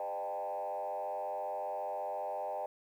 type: tone with frequency modulation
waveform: sine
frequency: 698.5 Hz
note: F5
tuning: in tune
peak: -34 dBFS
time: 0-2.66 s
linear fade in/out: 2 ms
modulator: 94.7 Hz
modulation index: 1.9
effects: tanh soft clip ceiling -30 dBFS + 11-bit